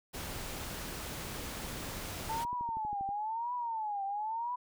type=noise; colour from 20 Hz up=pink; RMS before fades=-41 dBFS; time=0.13-2.45 s; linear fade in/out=20 ms
type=click train; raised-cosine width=3 ms; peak=-35 dBFS; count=25; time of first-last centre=1.17-3.09 s; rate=12.5 Hz
type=tone with vibrato; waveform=sine; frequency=879 Hz; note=A5; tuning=2 cents flat; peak=-33 dBFS; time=2.29-4.56 s; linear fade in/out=10 ms; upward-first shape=triangle; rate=1 Hz; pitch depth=210 cents each way
effects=none